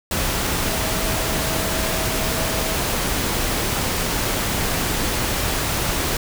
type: tone in noise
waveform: sine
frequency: 645 Hz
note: E5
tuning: 38 cents flat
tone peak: -31 dBFS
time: 0.65-2.74 s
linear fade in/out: 2 ms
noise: pink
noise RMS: -22 dBFS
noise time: 0.11-6.17 s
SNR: -12 dB
effects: none